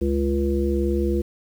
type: harmonic tone with a mistuned harmonic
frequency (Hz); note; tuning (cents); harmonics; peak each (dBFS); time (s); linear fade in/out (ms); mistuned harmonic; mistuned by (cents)
69.3; C#2; 0; 1 / 3 / 5 / 7; -23 / -26 / -23 / -29; 0.01-1.22; 10; 1; +30
effects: 8-bit